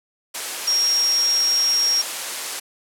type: tone in noise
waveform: sine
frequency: 5588 Hz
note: F8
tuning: in tune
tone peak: -16 dBFS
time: 0.67-2.02 s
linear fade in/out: 10 ms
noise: white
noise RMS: -27 dBFS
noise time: 0.34-2.6 s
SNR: +8 dB
effects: high-pass 400 Hz 12 dB/octave + low-pass 11000 Hz 12 dB/octave